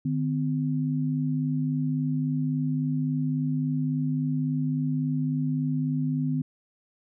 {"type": "tone pair together", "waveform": "sine", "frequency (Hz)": [151.9, 255.5], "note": ["D#3", "C4"], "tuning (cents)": [-41, -41], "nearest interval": "major sixth", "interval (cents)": 900, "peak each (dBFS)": [-26, -27], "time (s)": [0.05, 6.42], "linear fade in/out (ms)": 5, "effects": []}